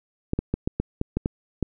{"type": "clicks", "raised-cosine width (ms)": 3, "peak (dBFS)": -10, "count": 9, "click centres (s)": [0.334, 0.39, 0.54, 0.675, 0.8, 1.014, 1.17, 1.259, 1.627], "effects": []}